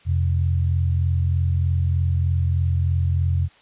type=tone pair together; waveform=sine; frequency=86.8 / 130.05 Hz; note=F2 / C3; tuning=-10 / -10 cents; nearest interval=perfect fifth; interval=700 cents; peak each=-18 / -24 dBFS; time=0.05-3.49 s; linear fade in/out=50 ms; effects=white hiss -53 dBFS RMS until 3.61 s + resampled to 8000 Hz